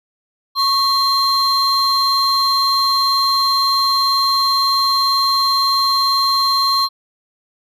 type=tone pair together; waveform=triangle; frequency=1100 / 4159 Hz; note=C#6 / C8; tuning=-14 / -11 cents; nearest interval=octave + major seventh; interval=2303 cents; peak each=-13 dBFS; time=0.55-6.89 s; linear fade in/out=50 ms; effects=tanh soft clip ceiling -8 dBFS